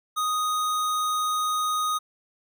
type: tone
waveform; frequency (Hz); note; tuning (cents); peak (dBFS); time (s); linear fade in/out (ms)
square; 1244.5; D#6; 0; -24; 0.16-1.99; 20
effects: none